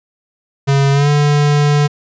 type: tone with pitch glide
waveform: square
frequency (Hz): 138.59 to 146.41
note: C#3 to D3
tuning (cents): 0 to -5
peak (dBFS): -10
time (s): 0.67-1.88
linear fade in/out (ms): 20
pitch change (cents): +95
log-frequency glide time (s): 0.92-1.09
effects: resampled to 16000 Hz